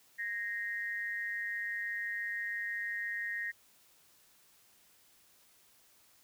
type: tone with amplitude modulation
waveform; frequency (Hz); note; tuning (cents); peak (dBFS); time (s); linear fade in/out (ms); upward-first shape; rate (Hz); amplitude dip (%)
sine; 1864.7; A#6; 0; -31; 0.18-3.52; 20; sine; 206; 75
effects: white hiss -65 dBFS RMS until 6.23 s